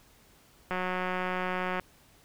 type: click train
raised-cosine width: 0.5 ms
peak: -17 dBFS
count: 200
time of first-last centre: 0.71-1.797 s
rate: 183 Hz
effects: pink hiss -60 dBFS RMS until 2.24 s